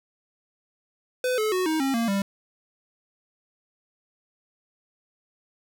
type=tone with pitch steps; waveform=square; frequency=504 / 431.2 / 368.9 / 315.7 / 270.1 / 231.1 / 197.72 Hz; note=B4 / A4 / F#4 / D#4 / C#4 / A#3 / G3; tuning=+35 / -35 / -5 / +25 / -45 / -15 / +15 cents; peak=-23 dBFS; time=1.24-2.22 s; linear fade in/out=2 ms; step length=140 ms; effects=none